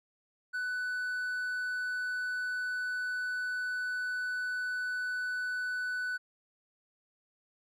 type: tone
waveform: triangle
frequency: 1493 Hz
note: F#6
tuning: 15 cents sharp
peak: -30 dBFS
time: 0.53-6.18 s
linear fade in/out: 20 ms
effects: none